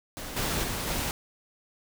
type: noise with level steps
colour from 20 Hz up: pink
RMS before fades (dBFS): -38 / -29 / -32 / -30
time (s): 0.17-1.11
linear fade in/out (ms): 0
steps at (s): 0.36 / 0.63 / 0.87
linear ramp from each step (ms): 10
effects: none